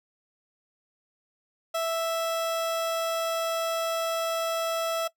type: tone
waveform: 30% pulse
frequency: 659.3 Hz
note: E5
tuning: in tune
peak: -23 dBFS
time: 1.74-5.08 s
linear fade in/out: 10 ms
effects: noise-tail reverb RT60 0.1 s tail -20 dB re dry